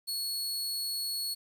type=tone; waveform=sawtooth; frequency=4365 Hz; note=C#8; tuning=28 cents flat; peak=-29 dBFS; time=0.07-1.35 s; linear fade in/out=20 ms; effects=10-bit